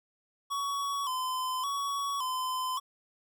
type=tone with vibrato; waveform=square; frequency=1072 Hz; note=C6; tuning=42 cents sharp; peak=-31 dBFS; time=0.5-2.8 s; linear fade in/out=20 ms; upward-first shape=square; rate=0.88 Hz; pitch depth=80 cents each way; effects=none